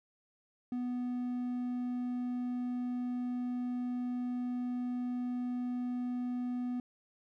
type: tone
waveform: triangle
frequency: 246.9 Hz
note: B3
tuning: in tune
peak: -31 dBFS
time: 0.72-6.8 s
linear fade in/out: 2 ms
effects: none